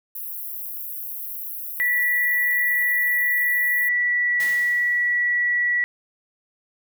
pink high-pass noise, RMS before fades -32 dBFS, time 0.15-3.89 s, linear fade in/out 5 ms, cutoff 12000 Hz, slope 48 dB/octave
sine tone with pitch glide, 1955 to 1942.6 Hz, B6 to B6, -18 to -29 cents, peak -18 dBFS, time 1.8-5.84 s, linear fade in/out 0 ms, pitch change -11 cents, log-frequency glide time 3.86-4.72 s
white noise with exponential decay, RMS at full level -33 dBFS, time 4.4-5.42 s, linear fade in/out 1 ms, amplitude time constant 220 ms
effects none

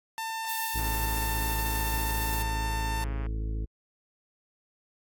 sawtooth tone, 896 Hz, A5, 31 cents sharp, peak -28 dBFS, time 0.18-3.04 s, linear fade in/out 0 ms
violet noise, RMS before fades -34 dBFS, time 0.48-2.43 s, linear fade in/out 10 ms
harmonic tone, 54.1 Hz, A1, 29 cents flat, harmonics 1 / 2 / 3 / 4 / 5 / 6 / 8 / 9, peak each -29 / -38 / -49 / -47 / -48 / -46 / -49 / -60 dBFS, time 0.74-3.66 s, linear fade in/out 20 ms
click train, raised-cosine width 0.5 ms, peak -29 dBFS, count 340, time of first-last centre 0.79-3.264 s, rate 137 Hz
effects AAC 64 kbps

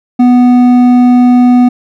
triangle tone with hard clipping, 246.9 Hz, B3, in tune, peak -4 dBFS, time 0.19-1.69 s, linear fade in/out 10 ms, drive 10 dB, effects none

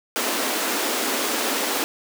pink high-pass noise, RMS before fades -24 dBFS, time 0.16-1.84 s, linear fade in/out 0 ms, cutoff 240 Hz, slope 48 dB/octave, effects none

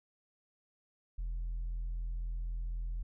sine tone, 41.97 Hz, E1, 32 cents sharp, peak -32 dBFS, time 1.18-3.03 s, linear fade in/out 10 ms, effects tanh soft clip ceiling -33 dBFS

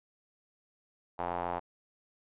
square tone with band-pass filter, 43.65 Hz, F1, in tune, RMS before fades -35 dBFS, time 1.18-1.6 s, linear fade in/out 20 ms, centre 830 Hz, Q 3, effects resampled to 8000 Hz

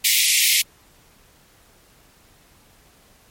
pink high-pass noise, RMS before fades -17 dBFS, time 0.04-0.62 s, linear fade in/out 10 ms, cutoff 2000 Hz, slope 96 dB/octave, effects pink hiss -54 dBFS RMS until 3.3 s + MP3 64 kbps

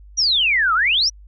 sine exponential two-way sweep, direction down then up, 5960 to 1237 to 5960 Hz, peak -14 dBFS, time 0.17-1.1 s, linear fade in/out 20 ms, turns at 0.74 s, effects added 50 Hz sine -40 dBFS peak until 1.27 s

